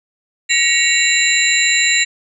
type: tone cluster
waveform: sine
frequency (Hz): 1899 / 2233 / 2756 / 3964 / 7280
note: A#6 / C#7 / F7 / B7 / A#8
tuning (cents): +32 / +12 / -24 / +6 / -42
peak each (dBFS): -18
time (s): 0.49-2.05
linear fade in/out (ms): 20
effects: none